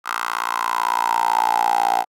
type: tone with high-pass filter sweep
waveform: 10% pulse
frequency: 58 Hz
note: A#1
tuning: 8 cents flat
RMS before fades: -20 dBFS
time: 0.04-2.05 s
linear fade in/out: 50 ms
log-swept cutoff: 1200 to 760 Hz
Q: 9.3
effects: AAC 64 kbps